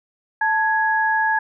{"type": "tone pair together", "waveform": "sine", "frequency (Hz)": [880, 1667], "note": ["A5", "G#6"], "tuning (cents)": [0, 6], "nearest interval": "major seventh", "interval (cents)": 1106, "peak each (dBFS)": -19, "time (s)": [0.41, 1.39], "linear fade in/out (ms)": 5, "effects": []}